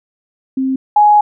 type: tone pair in turn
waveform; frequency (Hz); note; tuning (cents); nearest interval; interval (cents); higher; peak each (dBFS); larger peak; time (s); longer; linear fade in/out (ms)
sine; 264 / 835.7; C4 / G#5; +16 / +11; octave + minor sixth; 1995; second; -13 / -5; second; 0.57-0.76 / 0.96-1.21; second; 5
effects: none